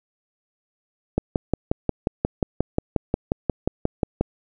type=click train; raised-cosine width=2 ms; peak=-6 dBFS; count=18; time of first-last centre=1.18-4.21 s; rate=5.61 Hz; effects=none